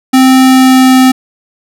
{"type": "tone with pitch glide", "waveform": "square", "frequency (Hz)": [260.8, 258.8], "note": ["C4", "C4"], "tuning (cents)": [-5, -19], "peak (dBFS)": -3, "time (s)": [0.13, 1.12], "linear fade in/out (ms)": 10, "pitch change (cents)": -14, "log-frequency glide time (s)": [0.42, 0.97], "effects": []}